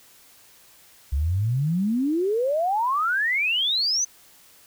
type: exponential sweep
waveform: sine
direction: up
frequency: 65.41 to 6272 Hz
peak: -20 dBFS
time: 1.12-4.05 s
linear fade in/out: 10 ms
effects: white hiss -53 dBFS RMS until 4.66 s